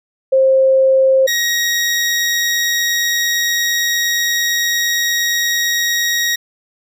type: tone pair in turn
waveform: sine / 20% pulse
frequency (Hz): 530 / 1888.7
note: C5 / A#6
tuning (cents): +22 / +22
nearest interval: octave + minor seventh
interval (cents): 2200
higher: second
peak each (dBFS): -8 / -9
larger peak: first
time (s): 0.32-1.27 / 1.27-6.36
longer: second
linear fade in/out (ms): 10
effects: none